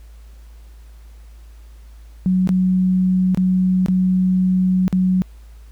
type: tone with dropouts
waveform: sine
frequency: 185 Hz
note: F#3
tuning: in tune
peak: -13 dBFS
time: 2.26-5.22 s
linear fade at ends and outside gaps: 0 ms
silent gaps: 2.474-2.491 / 3.347-3.374 / 3.861-3.884 / 4.88-4.927 s
effects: added 55 Hz sine -38 dBFS peak until 5.71 s + pink hiss -56 dBFS RMS until 5.71 s